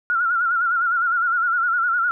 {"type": "tone with vibrato", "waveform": "sine", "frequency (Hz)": 1400, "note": "F6", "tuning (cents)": 4, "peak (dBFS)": -17, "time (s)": [0.1, 2.11], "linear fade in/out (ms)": 0, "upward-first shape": "sine", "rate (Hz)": 9.8, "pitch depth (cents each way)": 83, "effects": []}